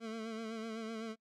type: tone with vibrato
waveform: 25% pulse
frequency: 223.4 Hz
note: A3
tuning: 27 cents sharp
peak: -36 dBFS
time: 0-1.16 s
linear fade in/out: 50 ms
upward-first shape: sine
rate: 7.9 Hz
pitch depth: 44 cents each way
effects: noise-tail reverb RT60 0.1 s tail -25 dB re dry + low-pass 6000 Hz 12 dB/octave